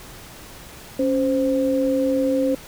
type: tone pair together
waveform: sine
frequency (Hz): 276 / 521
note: C#4 / C5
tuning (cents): -7 / -7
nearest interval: major seventh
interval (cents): 1100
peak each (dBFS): -20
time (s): 0.99-2.55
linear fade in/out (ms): 5
effects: pink hiss -41 dBFS RMS until 2.67 s